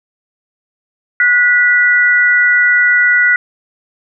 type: tone pair together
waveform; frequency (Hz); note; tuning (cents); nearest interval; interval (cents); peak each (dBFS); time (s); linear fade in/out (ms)
sine; 1460 / 1965.8; F#6 / B6; -24 / -9; perfect fourth; 515; -10; 1.2-3.36; 2
effects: none